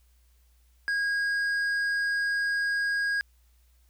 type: tone with tanh clipping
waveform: sine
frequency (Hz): 1637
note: G#6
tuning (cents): -25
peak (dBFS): -26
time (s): 0.88-3.21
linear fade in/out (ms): 0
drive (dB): 7
effects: added 60 Hz sine -59 dBFS peak until 3.89 s + white hiss -70 dBFS RMS until 3.89 s